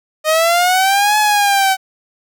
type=linear two-way sweep; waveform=sawtooth; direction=up then down; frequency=614 to 853 to 758 Hz; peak=-7 dBFS; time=0.24-1.77 s; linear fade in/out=50 ms; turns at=1.18 s; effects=none